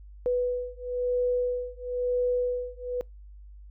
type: beating tone pair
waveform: sine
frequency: 493.9 / 494.9 Hz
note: B4 / B4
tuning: 0 / +4 cents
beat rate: 1 Hz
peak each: -28 dBFS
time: 0.26-3.01 s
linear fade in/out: 0 ms
effects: noise-tail reverb RT60 0.2 s tail -25 dB re dry + added 50 Hz sine -44 dBFS peak until 3.7 s